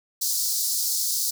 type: high-pass noise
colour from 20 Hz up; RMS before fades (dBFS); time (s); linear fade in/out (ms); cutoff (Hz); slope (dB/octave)
pink; -25; 0.21-1.31; 10; 4400; 48
effects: none